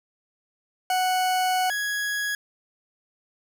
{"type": "tone pair in turn", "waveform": "40% pulse", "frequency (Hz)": [740, 1665.7], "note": ["F#5", "G#6"], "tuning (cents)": [0, 5], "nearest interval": "octave + major second", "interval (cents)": 1405, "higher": "second", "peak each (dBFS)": [-20, -24], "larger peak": "first", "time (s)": [[0.9, 1.7], [1.7, 2.35]], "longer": "first", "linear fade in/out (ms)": 2, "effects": []}